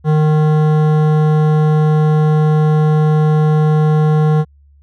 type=tone with hard clipping; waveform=sine; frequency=153.6 Hz; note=D#3; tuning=22 cents flat; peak=-11 dBFS; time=0.04-4.45 s; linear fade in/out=50 ms; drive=14 dB; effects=added 71 Hz sine -44 dBFS peak until 4.82 s